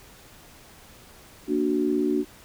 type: chord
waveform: sine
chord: Bb augmented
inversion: none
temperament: equal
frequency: 233.1 / 293.7 / 370 Hz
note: Bb3 / D4 / F#4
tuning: 0 / 0 / 0 cents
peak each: -28 / -24 / -25 dBFS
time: 1.47-2.25 s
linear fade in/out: 50 ms
effects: pink hiss -50 dBFS RMS until 2.44 s